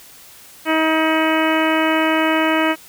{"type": "harmonic tone with a mistuned harmonic", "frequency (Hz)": 317.5, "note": "D#4", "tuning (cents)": 35, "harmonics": [1, 2, 3, 4, 5, 6, 7, 8, 9], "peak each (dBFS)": [-18, -21, -23, -24, -25, -26, -26, -27, -28], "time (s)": [0.65, 2.76], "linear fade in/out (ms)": 50, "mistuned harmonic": 9, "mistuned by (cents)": 64, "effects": ["white hiss -43 dBFS RMS until 2.88 s"]}